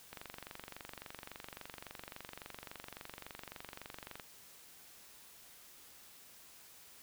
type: click train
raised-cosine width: 0.3 ms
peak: -29 dBFS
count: 97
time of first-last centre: 0.13-4.198 s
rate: 23.6 Hz
effects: white hiss -58 dBFS RMS until 7.02 s